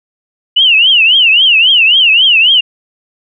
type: tone with vibrato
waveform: sine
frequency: 2878 Hz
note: F#7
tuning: 49 cents flat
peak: -4 dBFS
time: 0.56-2.61 s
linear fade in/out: 10 ms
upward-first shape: triangle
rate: 3.7 Hz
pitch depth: 230 cents each way
effects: none